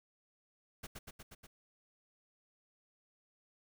pink noise with echo, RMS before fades -45 dBFS, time 0.83-0.87 s, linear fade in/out 10 ms, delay 120 ms, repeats 5, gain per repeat -2 dB, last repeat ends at 1.47 s, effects none

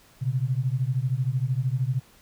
sine beating tone pair, 123.47 / 136.47 Hz, B2 / C#3, 0 / -27 cents, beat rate 13 Hz, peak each -25 / -26 dBFS, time 0.21-2 s, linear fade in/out 20 ms, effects pink hiss -56 dBFS RMS until 2.21 s

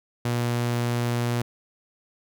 sawtooth tone, 119.8 Hz, A#2, 48 cents sharp, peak -19 dBFS, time 0.25-1.42 s, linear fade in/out 5 ms, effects none

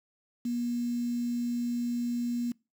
sine tone with quantisation, 240 Hz, B3, 49 cents flat, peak -28 dBFS, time 0.45-2.52 s, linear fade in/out 5 ms, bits 8, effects noise-tail reverb RT60 0.3 s tail -25 dB re dry

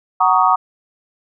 sine chord, D# minor seventh, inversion first, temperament just, 746.7 / 933.4 / 1120.1 / 1244.5 Hz, F#5 / A#5 / C#6 / D#6, +16 / +2 / +18 / 0 cents, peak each -16 dBFS, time 0.2-0.56 s, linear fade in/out 10 ms, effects none

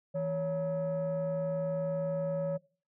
sine tone pair together, 163.24 / 559 Hz, E3 / C#5, -17 / +14 cents, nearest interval octave + major sixth, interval 2131 cents, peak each -33 / -29 dBFS, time 0.14-2.58 s, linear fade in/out 20 ms, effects noise-tail reverb RT60 0.4 s tail -22 dB re dry + tanh soft clip ceiling -27 dBFS

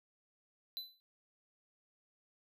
square tone with exponential decay, 4007 Hz, B7, 24 cents sharp, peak -37 dBFS, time 0.77-1 s, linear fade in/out 0 ms, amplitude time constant 50 ms, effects none

